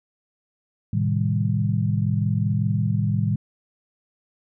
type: chord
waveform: sine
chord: A half-diminished seventh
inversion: none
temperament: equal with one note detuned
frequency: 110 / 130.81 / 155.56 / 197.59 Hz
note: A2 / C3 / Eb3 / G3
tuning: 0 / 0 / 0 / +14 cents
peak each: -22 / -28 / -25 / -26 dBFS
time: 0.93-3.36 s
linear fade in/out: 5 ms
effects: none